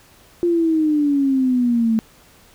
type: exponential sweep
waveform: sine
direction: down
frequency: 350 to 220 Hz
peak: -14 dBFS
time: 0.43-1.99 s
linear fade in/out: 0 ms
effects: pink hiss -50 dBFS RMS until 2.54 s